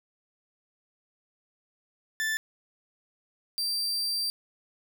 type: tone pair in turn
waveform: 40% pulse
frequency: 1760 / 4699 Hz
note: A6 / D8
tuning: 0 / 0 cents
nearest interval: octave + perfect fourth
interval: 1700 cents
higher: second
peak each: -26 dBFS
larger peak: neither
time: 2.2-2.37 / 3.58-4.3 s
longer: second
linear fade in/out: 0 ms
effects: none